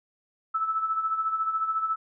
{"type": "tone with tremolo", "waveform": "sine", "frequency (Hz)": 1311, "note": "E6", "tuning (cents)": -10, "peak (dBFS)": -22, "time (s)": [0.54, 1.96], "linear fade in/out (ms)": 10, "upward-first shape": "sine", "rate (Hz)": 14, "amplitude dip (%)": 60, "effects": []}